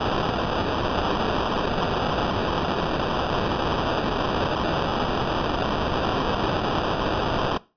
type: noise with sample-and-hold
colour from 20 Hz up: white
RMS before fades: -24 dBFS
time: 0-7.58 s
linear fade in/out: 10 ms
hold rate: 2100 Hz
effects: noise-tail reverb RT60 0.3 s tail -20 dB re dry + resampled to 11025 Hz